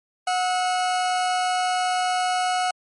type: tone pair together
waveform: 40% pulse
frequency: 731 / 1291.9 Hz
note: F#5 / E6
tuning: -21 / -35 cents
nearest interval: minor seventh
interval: 986 cents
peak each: -20 / -30 dBFS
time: 0.27-2.71 s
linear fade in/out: 5 ms
effects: MP3 48 kbps